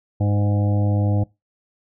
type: harmonic tone with a mistuned harmonic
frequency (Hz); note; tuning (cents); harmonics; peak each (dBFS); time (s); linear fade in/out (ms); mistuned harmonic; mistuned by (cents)
102.5; G#2; -22; 1 / 2 / 3 / 5 / 6 / 7 / 8; -17 / -27 / -28 / -32 / -34 / -35 / -39; 0.2-1.24; 10; 7; +22
effects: noise-tail reverb RT60 0.2 s tail -21 dB re dry